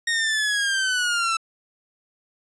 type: linear sweep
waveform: sawtooth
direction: down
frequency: 1864.7 to 1318.5 Hz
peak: -17 dBFS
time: 0.07-1.37 s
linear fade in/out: 5 ms
effects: resampled to 22050 Hz